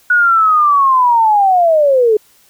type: linear sweep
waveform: sine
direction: down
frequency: 1471 to 415.3 Hz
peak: -7 dBFS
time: 0.1-2.17 s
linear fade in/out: 5 ms
effects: white hiss -50 dBFS RMS until 2.49 s